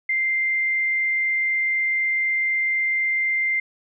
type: tone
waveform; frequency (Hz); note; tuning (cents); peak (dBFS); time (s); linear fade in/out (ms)
sine; 2092; C7; -1; -19; 0.09-3.6; 5
effects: none

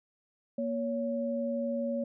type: tone pair together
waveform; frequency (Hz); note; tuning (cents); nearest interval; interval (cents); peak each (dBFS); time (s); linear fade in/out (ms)
sine; 236.1 / 561; A#3 / C#5; +22 / +21; octave + minor third; 1499; -32 / -32; 0.58-2.04; 5
effects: none

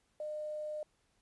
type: tone with quantisation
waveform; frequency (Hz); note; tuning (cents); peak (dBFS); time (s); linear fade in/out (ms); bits
sine; 607; D#5; -43; -37; 0.2-0.83; 2; 11
effects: pink hiss -75 dBFS RMS until 1.21 s + resampled to 24000 Hz

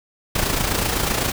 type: noise with amplitude modulation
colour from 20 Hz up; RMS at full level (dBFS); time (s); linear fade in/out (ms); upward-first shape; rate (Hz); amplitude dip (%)
pink; -19; 0.35-1.32; 5; sine; 27.9; 55
effects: none

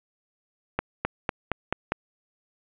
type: accelerating click train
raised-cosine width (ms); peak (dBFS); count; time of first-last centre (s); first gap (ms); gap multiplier
0.5; -9; 6; 0.79-1.92; 260; 0.93
effects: resampled to 8000 Hz + 7-bit

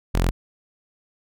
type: tone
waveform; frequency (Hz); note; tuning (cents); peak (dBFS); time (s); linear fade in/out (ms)
sawtooth; 43.65; F1; 0; -14; 0.14-0.31; 10
effects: none

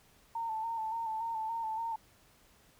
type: tone with vibrato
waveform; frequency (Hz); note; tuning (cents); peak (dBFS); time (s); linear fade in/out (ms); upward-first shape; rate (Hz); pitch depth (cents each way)
sine; 898; A5; +35; -33; 0.35-1.96; 5; square; 3.5; 37
effects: pink hiss -64 dBFS RMS until 2.79 s

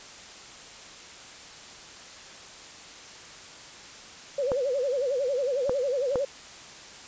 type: tone with vibrato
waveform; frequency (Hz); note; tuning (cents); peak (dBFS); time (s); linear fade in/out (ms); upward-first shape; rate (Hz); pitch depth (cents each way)
sine; 529; C5; +19; -24; 4.38-6.25; 5; sine; 11; 150
type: clicks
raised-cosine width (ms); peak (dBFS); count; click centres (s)
1; -15; 3; 4.518 / 5.695 / 6.157
effects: white hiss -45 dBFS RMS until 7.07 s + resampled to 16000 Hz

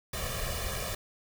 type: noise with comb filter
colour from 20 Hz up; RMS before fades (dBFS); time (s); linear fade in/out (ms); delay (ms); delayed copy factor
pink; -34; 0.13-0.95; 5; 1.7; +0.85
effects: none

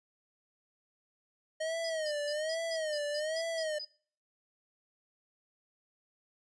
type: tone with vibrato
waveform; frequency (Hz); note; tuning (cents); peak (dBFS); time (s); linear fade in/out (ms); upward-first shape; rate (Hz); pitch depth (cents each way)
square; 622.3; D#5; 0; -33; 1.6-3.79; 10; sine; 1.2; 110
type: tone bursts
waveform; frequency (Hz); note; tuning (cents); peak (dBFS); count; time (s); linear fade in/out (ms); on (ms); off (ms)
sine; 4978; D#8; 0; -38; 10; 1.84-3.85; 5; 57; 160
effects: noise-tail reverb RT60 0.5 s tail -24 dB re dry + resampled to 22050 Hz

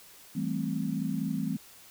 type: chord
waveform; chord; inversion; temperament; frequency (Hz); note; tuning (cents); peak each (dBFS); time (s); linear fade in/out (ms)
sine; A minor seventh; second; equal; 164.81 / 196 / 220 / 261.6; E3 / G3 / A3 / C4; 0 / 0 / 0 / 0; -34; 0.35-1.57; 10
effects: white hiss -53 dBFS RMS until 1.9 s

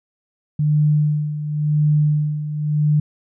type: tone with tremolo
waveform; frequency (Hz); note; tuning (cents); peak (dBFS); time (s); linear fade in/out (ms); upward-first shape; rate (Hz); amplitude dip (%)
sine; 150.1; D3; +38; -12; 0.59-3; 5; sine; 0.93; 70
effects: none

